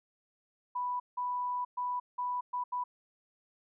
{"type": "tone bursts at uneven times", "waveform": "sine", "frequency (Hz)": 987.8, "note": "B5", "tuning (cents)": 0, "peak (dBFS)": -31, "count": 6, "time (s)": [[0.75, 1], [1.17, 1.65], [1.77, 2], [2.18, 2.41], [2.53, 2.64], [2.72, 2.84]], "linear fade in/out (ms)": 10, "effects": []}